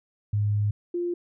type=tone pair in turn; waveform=sine; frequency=103.83 / 349.2 Hz; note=G#2 / F4; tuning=0 / 0 cents; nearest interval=octave + major sixth; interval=2100 cents; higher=second; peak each=-21 / -25 dBFS; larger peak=first; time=0.33-0.71 / 0.94-1.14 s; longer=first; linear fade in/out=5 ms; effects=none